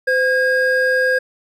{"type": "tone pair together", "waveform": "triangle", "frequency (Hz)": [513, 1628.7], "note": ["C5", "G#6"], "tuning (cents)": [-34, -34], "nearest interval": "octave + minor sixth", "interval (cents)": 2000, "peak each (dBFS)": [-15, -14], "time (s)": [0.07, 1.19], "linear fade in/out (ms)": 10, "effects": []}